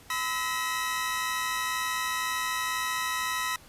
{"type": "tone cluster", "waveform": "sawtooth", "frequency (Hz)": [1013, 1296, 1913], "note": ["B5", "E6", "A#6"], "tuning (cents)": [44, -30, 44], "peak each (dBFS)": -29, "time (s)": [0.1, 3.56], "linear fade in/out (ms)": 2, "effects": ["pink hiss -53 dBFS RMS until 3.68 s", "resampled to 32000 Hz"]}